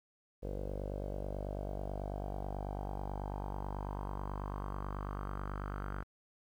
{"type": "tone with low-pass filter sweep", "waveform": "sawtooth", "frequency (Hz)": 49.15, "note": "G1", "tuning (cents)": 5, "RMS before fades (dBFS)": -40, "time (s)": [0.42, 6.04], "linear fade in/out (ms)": 20, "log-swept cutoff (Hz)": [510, 1400], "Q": 4.4, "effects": ["11-bit"]}